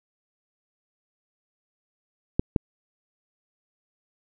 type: clicks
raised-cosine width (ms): 3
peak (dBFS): -7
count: 2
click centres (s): 2.395 / 2.562
effects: none